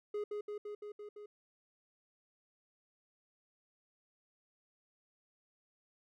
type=tone with echo; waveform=triangle; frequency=416.2 Hz; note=G#4; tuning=4 cents sharp; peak=-33 dBFS; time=0.14-0.24 s; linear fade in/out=5 ms; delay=170 ms; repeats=6; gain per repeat=-2 dB; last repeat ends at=1.26 s; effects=none